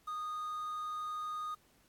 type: tone with quantisation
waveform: triangle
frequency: 1236 Hz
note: D#6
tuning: 12 cents flat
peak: -35 dBFS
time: 0.07-1.55 s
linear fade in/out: 10 ms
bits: 10
effects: pink hiss -69 dBFS RMS until 1.88 s + AAC 64 kbps